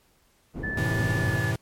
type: low-pass noise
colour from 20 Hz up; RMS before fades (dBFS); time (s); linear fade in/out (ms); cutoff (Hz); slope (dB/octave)
white; -33; 0.53-1.41; 50; 270; 12
type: tone with pitch glide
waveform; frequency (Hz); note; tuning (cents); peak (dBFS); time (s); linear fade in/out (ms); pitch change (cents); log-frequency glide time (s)
sine; 1743 to 1721; A6 to A6; -17 to -39; -29; 0.63-1.52; 10; -22; 1.12-1.37
type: chord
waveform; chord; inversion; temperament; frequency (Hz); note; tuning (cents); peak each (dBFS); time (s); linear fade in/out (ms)
square; F# half-diminished seventh; none; equal; 92.5 / 110 / 130.81 / 164.81; F#2 / A2 / C3 / E3; 0 / 0 / 0 / 0; -34 / -28 / -31 / -33; 0.77-1.56; 5
effects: pink hiss -64 dBFS RMS until 1.61 s + MP3 64 kbps